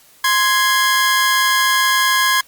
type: tone pair together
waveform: sawtooth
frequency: 1046.5 / 1661.2 Hz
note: C6 / G#6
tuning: 0 / 0 cents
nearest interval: minor sixth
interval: 800 cents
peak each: -12 dBFS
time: 0.24-2.41 s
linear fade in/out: 5 ms
effects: white hiss -49 dBFS RMS until 2.47 s + Opus 48 kbps